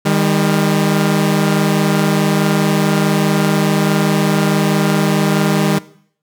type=tone pair together; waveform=sawtooth; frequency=155.56 / 200.3 Hz; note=D#3 / G3; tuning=0 / +38 cents; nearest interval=major third; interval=438 cents; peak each=-11 dBFS; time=0.05-5.79 s; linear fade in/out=10 ms; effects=noise-tail reverb RT60 0.6 s tail -19 dB re dry